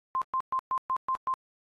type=tone bursts; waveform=sine; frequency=1046.5 Hz; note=C6; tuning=in tune; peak=-25 dBFS; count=7; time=0.15-1.339 s; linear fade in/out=0 ms; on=67 ms; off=120 ms; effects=AAC 32 kbps